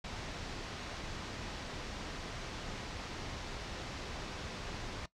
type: low-pass noise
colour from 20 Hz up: pink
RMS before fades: -43 dBFS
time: 0.04-5.06 s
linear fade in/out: 5 ms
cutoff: 5900 Hz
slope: 24 dB/octave
effects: noise-tail reverb RT60 0.1 s tail -18 dB re dry